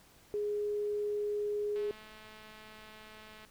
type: tone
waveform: sine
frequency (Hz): 415.3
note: G#4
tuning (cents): 0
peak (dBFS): -31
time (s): 0.34-1.91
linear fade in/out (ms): 0
type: click train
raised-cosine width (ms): 0.3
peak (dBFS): -37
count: 366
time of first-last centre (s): 1.76-3.45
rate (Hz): 216
effects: pink hiss -61 dBFS RMS until 3.5 s